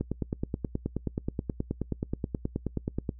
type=click train; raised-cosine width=3 ms; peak=-16 dBFS; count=30; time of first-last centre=0.01-3.092 s; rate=9.41 Hz; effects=noise-tail reverb RT60 0.1 s tail -24 dB re dry + added 60 Hz sine -45 dBFS peak until 3.19 s